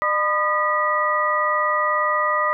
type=tone cluster; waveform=sine; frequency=603 / 1003 / 1225 / 1940 Hz; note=D5 / B5 / D#6 / B6; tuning=+46 / +26 / -27 / -31 cents; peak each=-25 / -26 / -20 / -24 dBFS; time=0.02-2.53 s; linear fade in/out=0 ms; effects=none